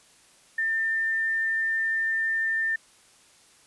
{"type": "tone", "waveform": "sine", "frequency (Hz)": 1797, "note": "A6", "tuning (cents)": 36, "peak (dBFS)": -23, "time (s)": [0.58, 2.76], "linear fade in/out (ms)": 5, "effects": ["white hiss -57 dBFS RMS until 3.66 s", "resampled to 24000 Hz"]}